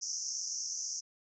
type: band-pass noise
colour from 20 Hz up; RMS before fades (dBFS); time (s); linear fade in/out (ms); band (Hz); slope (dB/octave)
white; -38; 0.01-1.01; 20; 5400 to 6400; 96
effects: none